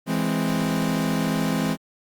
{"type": "chord", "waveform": "40% pulse", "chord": "E augmented", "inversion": "none", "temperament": "equal", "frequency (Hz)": [164.81, 207.7, 261.6], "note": ["E3", "G#3", "B#3"], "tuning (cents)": [0, 0, 0], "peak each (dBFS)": -25, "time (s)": [0.06, 1.77], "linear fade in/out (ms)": 50, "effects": ["Opus 32 kbps"]}